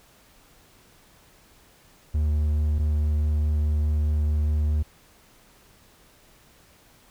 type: tone pair in turn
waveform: triangle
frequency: 75.4 / 75.4 Hz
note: D2 / D2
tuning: +46 / +46 cents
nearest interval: unison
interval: 0 cents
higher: neither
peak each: -18 dBFS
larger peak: neither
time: 2.14-2.79 / 2.79-4.83 s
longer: second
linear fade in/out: 10 ms
effects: pink hiss -56 dBFS RMS until 7.1 s